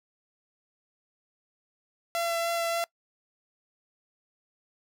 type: tone with vibrato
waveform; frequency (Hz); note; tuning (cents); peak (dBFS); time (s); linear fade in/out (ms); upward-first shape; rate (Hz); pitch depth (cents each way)
sawtooth; 676; E5; +43; -23; 2.15-2.84; 0; sine; 3.4; 10
effects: noise-tail reverb RT60 0.1 s tail -23 dB re dry